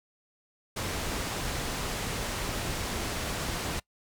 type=low-pass noise; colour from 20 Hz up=pink; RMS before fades=-33 dBFS; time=0.76-3.8 s; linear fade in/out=10 ms; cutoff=10000 Hz; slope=12 dB/octave; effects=noise-tail reverb RT60 0.1 s tail -23 dB re dry